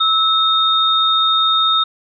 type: tone pair together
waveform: sine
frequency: 1303 / 3685 Hz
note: E6 / A#7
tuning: -20 / -21 cents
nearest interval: octave + tritone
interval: 1799 cents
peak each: -15 / -14 dBFS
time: 0-1.84 s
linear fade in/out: 10 ms
effects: none